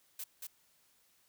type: noise with echo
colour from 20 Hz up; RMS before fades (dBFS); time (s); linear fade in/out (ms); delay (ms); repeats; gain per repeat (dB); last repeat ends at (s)
blue; -42; 0.19-0.24; 5; 230; 1; -2; 0.47
effects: white hiss -70 dBFS RMS until 1.28 s